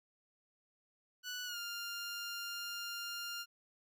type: tone with pitch glide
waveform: 15% pulse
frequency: 1480 to 1400.2 Hz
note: F#6 to F6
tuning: 0 to +4 cents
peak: -34 dBFS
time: 1.23-3.46 s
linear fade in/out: 50 ms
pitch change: -96 cents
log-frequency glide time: 1.45-1.58 s
effects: none